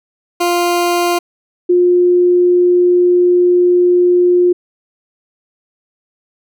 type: tone pair in turn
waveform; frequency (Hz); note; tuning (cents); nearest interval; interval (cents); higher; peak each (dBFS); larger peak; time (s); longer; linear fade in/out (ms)
20% pulse / sine; 349.2 / 355.7; F4 / F4; 0 / +32; unison; 32; second; -7; neither; 0.4-1.19 / 1.69-4.53; second; 10
effects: none